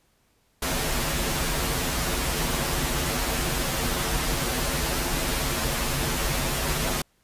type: noise with comb filter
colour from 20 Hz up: pink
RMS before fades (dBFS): -26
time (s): 0.62-7.02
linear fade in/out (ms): 5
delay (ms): 10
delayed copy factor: -1
effects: pink hiss -66 dBFS RMS until 7.23 s + resampled to 32000 Hz

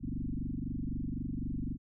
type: tone with frequency modulation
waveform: sine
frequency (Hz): 142.6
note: C#3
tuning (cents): +49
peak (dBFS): -33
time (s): 0-1.78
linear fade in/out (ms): 50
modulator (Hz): 23.9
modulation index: 5.8
effects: none

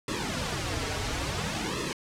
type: noise with flanger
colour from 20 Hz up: pink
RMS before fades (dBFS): -31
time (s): 0.08-1.93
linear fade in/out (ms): 2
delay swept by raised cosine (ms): 1.3 to 5.8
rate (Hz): 0.58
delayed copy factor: -1
effects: low-pass 7000 Hz 12 dB/octave

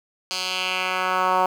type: tone with band-pass filter sweep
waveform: 10% pulse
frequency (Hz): 185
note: F#3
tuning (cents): 0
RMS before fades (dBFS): -23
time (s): 0.31-1.46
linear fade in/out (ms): 0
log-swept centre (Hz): 4700 to 910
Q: 1.9
effects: 7-bit

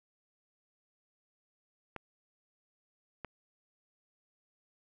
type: clicks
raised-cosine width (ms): 0.5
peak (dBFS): -25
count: 2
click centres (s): 1.963 / 3.247
effects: none

